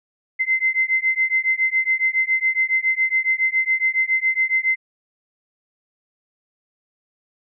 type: beating tone pair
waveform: sine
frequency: 2065 / 2072.2 Hz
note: C7 / C7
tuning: -23 / -17 cents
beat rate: 7.2 Hz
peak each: -20 / -20 dBFS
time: 0.39-4.76 s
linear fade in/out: 20 ms
effects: none